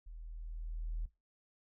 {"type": "tone with level ramp", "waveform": "sine", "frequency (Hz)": 40.2, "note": "E1", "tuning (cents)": -43, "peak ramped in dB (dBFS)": [-46, -33], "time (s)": [0.06, 1.06], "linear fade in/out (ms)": 10, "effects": ["noise-tail reverb RT60 0.2 s tail -17 dB re dry", "tanh soft clip ceiling -31 dBFS"]}